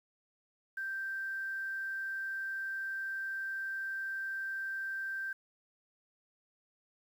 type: tone with quantisation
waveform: sine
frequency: 1568 Hz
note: G6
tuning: in tune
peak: -35 dBFS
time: 0.77-5.33 s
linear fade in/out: 5 ms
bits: 10
effects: none